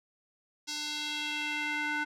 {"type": "tone with band-pass filter sweep", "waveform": "square", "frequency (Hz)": 298.5, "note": "D4", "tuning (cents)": 28, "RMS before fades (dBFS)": -34, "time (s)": [0.67, 2.05], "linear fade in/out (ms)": 20, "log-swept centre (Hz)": [5100, 1600], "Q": 2.2, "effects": []}